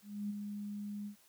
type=tone with ADSR envelope; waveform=sine; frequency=205.5 Hz; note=G#3; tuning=18 cents flat; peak=-34 dBFS; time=0.02-1.16 s; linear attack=280 ms; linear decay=17 ms; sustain=-5 dB; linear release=100 ms; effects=white hiss -66 dBFS RMS until 1.28 s